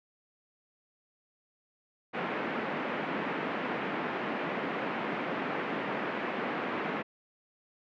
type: band-pass noise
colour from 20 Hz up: pink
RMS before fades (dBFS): -34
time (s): 2.13-7.03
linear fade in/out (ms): 20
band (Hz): 200 to 2400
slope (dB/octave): 24
effects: none